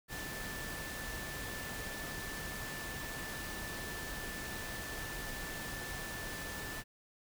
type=tone in noise; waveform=sine; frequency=1760 Hz; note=A6; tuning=in tune; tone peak=-45 dBFS; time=0.08-6.84 s; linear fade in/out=50 ms; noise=pink; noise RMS=-43 dBFS; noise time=0.08-6.84 s; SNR=-5 dB; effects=none